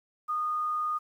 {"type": "tone", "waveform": "sine", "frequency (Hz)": 1229, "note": "D#6", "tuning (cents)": -22, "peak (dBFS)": -27, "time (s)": [0.28, 0.99], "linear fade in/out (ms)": 20, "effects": ["10-bit"]}